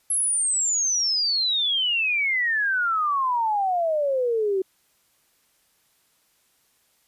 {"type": "exponential sweep", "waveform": "sine", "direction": "down", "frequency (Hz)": [11175, 371.7], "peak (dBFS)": -20, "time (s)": [0.1, 4.62], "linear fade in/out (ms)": 5, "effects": ["white hiss -65 dBFS RMS until 7.07 s", "resampled to 32000 Hz"]}